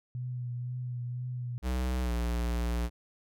sine tone with vibrato, 123.47 Hz, B2, in tune, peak -33 dBFS, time 0.15-1.58 s, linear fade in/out 0 ms, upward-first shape triangle, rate 2 Hz, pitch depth 32 cents each way
square tone with pitch glide, 63 to 59.12 Hz, B1 to A#1, +35 to +25 cents, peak -29 dBFS, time 1.62-2.9 s, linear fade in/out 50 ms, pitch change -110 cents, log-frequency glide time 2.02-2.12 s
effects none

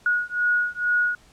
sine beating tone pair, 1451 / 1453.2 Hz, F#6 / F#6, -34 / -32 cents, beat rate 2.2 Hz, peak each -23 dBFS, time 0.06-1.15 s, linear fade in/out 2 ms, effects pink hiss -55 dBFS RMS until 1.32 s + low-pass 9000 Hz 12 dB/octave

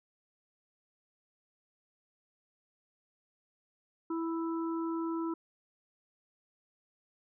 harmonic tone, 329.6 Hz, E4, in tune, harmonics 1 / 3 / 4, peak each -32 / -42 / -44 dBFS, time 4.1-5.34 s, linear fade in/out 5 ms, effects none

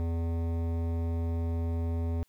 sine tone with hard clipping, 83.4 Hz, E2, 21 cents sharp, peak -30 dBFS, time 0-2.23 s, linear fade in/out 0 ms, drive 15 dB, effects white hiss -71 dBFS RMS until 2.28 s

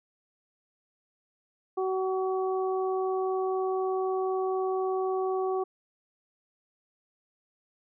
harmonic tone, 377 Hz, F#4, 32 cents sharp, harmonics 1 / 2 / 3, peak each -27 / -33 / -37 dBFS, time 1.77-5.64 s, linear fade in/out 10 ms, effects none

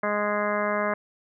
harmonic tone, 207.7 Hz, G#3, in tune, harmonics 1 / 2 / 3 / 4 / 5 / 6 / 7 / 8 / 9 / 10, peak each -32 / -33 / -27 / -38 / -31 / -32 / -37 / -33 / -42 / -36 dBFS, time 0.03-0.94 s, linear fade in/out 5 ms, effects none

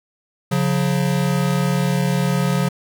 square tone pair together, 139.89 / 180 Hz, C#3 / F#3, +16 / -47 cents, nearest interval major third, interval 437 cents, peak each -20 dBFS, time 0.51-2.69 s, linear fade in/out 10 ms, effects 9-bit

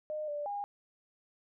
sine tone with pitch steps, 611 / 587 / 813 Hz, D#5 / D5 / G#5, -32 / -1 / -37 cents, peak -34 dBFS, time 0.1-0.64 s, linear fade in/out 0 ms, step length 180 ms, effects none

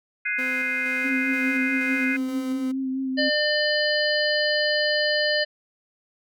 sine chord, Ab dominant seventh, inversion third, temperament equal, 1480 / 1661.2 / 2093 / 2489 Hz, Gb6 / Ab6 / C7 / Eb7, 0 / 0 / 0 / 0 cents, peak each -31 / -31 / -26 / -29 dBFS, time 0.25-2.17 s, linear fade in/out 10 ms
30% pulse tone with tremolo, 257.3 Hz, C4, 29 cents flat, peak -29 dBFS, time 0.38-2.72 s, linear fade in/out 10 ms, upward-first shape square, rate 2.1 Hz, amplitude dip 30%
sine tone with vibrato, 263.9 Hz, C4, 15 cents sharp, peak -24 dBFS, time 1.04-3.3 s, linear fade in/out 20 ms, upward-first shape sine, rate 4.7 Hz, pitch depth 23 cents each way
harmonic tone, 600 Hz, D5, 37 cents sharp, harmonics 1 / 3 / 5 / 7 / 8, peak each -24 / -24 / -29 / -28 / -30 dBFS, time 3.17-5.45 s, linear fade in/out 20 ms
effects none

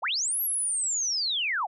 sine linear two-way sweep, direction up then down, 506 to 11760 to 651 Hz, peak -25 dBFS, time 0.02-1.67 s, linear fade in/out 20 ms, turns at 0.41 s, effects none

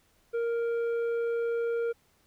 sine tone with tanh clipping, 466.2 Hz, A#4, in tune, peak -28 dBFS, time 0.33-1.93 s, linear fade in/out 20 ms, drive 7 dB, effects pink hiss -67 dBFS RMS until 2.26 s

